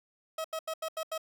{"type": "tone bursts", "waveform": "30% pulse", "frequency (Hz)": 640, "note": "D#5", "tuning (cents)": 49, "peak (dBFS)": -30, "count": 6, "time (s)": [0.38, 1.179], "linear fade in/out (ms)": 5, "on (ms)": 64, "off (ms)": 83, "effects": []}